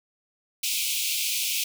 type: high-pass noise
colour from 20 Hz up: pink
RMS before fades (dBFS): -27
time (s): 0.63-1.64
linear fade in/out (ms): 5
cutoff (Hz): 2300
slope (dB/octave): 96
effects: none